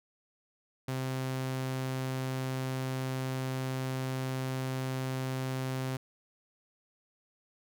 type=tone; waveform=sawtooth; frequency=130.81 Hz; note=C3; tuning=in tune; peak=-28 dBFS; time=0.88-5.97 s; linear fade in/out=5 ms; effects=none